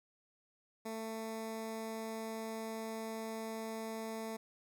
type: tone with notch filter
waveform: 15% pulse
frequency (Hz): 222.5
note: A3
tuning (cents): +20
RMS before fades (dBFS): -42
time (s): 0.85-4.37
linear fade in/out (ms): 10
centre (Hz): 3000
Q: 1.7
effects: none